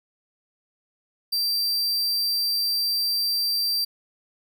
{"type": "tone", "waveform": "45% pulse", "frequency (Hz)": 4699, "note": "D8", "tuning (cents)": 0, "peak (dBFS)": -21, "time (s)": [1.32, 3.85], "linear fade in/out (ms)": 10, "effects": []}